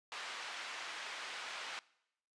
pink band-pass noise, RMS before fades -45 dBFS, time 0.12-1.79 s, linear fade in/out 0 ms, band 1100 to 4100 Hz, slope 12 dB/octave, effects noise-tail reverb RT60 0.8 s tail -22 dB re dry + resampled to 22050 Hz

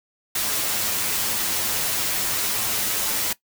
white noise with comb filter, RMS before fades -24 dBFS, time 0.35-3.33 s, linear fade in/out 5 ms, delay 9.3 ms, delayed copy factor +0.7, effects noise-tail reverb RT60 0.1 s tail -18 dB re dry

